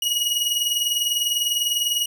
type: tone pair together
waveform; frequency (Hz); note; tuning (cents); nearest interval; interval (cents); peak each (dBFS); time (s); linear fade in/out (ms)
sawtooth; 2888 / 2908; F#7 / F#7; -43 / -31; unison; 12; -20; 0.02-2.06; 5
effects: none